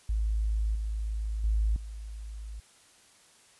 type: tone with level steps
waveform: sine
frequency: 53.7 Hz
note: A1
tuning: 41 cents flat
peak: -25 / -29 / -23 / -37 dBFS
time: 0.09-2.6 s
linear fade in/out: 5 ms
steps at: 0.75 / 1.44 / 1.76 s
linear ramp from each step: 2 ms
effects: white hiss -59 dBFS RMS until 3.59 s + resampled to 24000 Hz